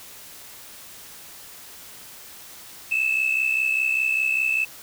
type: tone pair together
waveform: sine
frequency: 2572 / 2637 Hz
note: E7 / E7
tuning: -43 / 0 cents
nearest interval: unison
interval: 43 cents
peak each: -23 / -20 dBFS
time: 2.91-4.65 s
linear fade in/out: 10 ms
effects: tanh soft clip ceiling -15 dBFS + white hiss -43 dBFS RMS until 4.82 s